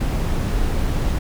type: noise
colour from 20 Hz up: brown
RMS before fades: -20 dBFS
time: 0-1.19 s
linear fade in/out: 10 ms
effects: none